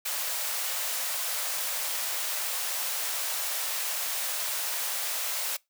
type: high-pass noise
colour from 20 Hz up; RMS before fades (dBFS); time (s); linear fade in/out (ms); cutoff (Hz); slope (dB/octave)
white; -31; 0.05-5.57; 10; 500; 48
effects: noise-tail reverb RT60 0.2 s tail -23 dB re dry